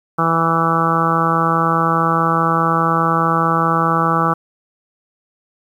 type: harmonic tone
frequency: 164.81 Hz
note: E3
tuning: in tune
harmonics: 1 / 2 / 3 / 4 / 5 / 6 / 7 / 8 / 9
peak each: -20 / -24 / -24 / -27 / -22 / -26 / -18 / -19 / -28 dBFS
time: 0.18-4.34 s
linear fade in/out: 10 ms
effects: 8-bit